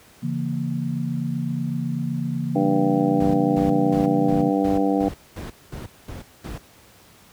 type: chord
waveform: sine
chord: A# diminished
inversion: first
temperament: just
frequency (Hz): 139.85 / 167.82 / 233.1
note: C#3 / E3 / A#3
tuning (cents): +16 / +31 / 0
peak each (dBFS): -27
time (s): 0.22-4.51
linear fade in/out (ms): 20
type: harmonic tone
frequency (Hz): 98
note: G2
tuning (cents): 0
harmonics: 2 / 3 / 4 / 5 / 6 / 7 / 8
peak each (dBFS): -26 / -20 / -32 / -25 / -36 / -28 / -28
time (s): 2.55-5.09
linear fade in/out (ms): 10
type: noise bursts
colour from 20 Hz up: brown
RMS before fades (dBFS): -29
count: 10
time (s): 3.2-6.58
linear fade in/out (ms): 5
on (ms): 140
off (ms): 220
effects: pink hiss -51 dBFS RMS until 7.32 s + high-pass 60 Hz 12 dB/octave